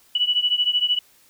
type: beating tone pair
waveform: sine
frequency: 2947 / 2960 Hz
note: F#7 / F#7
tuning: -8 / 0 cents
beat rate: 13 Hz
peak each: -20 / -22 dBFS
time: 0.15-0.99 s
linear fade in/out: 5 ms
effects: white hiss -56 dBFS RMS until 1.29 s